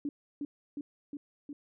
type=tone with echo; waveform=sine; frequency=288.3 Hz; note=D4; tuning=32 cents flat; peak=-31 dBFS; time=0.05-0.09 s; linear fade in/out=2 ms; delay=360 ms; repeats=4; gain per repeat=-2 dB; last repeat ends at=1.53 s; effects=none